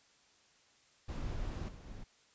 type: noise with level steps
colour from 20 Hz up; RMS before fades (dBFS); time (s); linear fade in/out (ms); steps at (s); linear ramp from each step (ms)
brown; -39 / -49 / -47; 1.08-2.04; 10; 1.68 / 1.86; 10
effects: white hiss -67 dBFS RMS until 2.34 s + resampled to 16000 Hz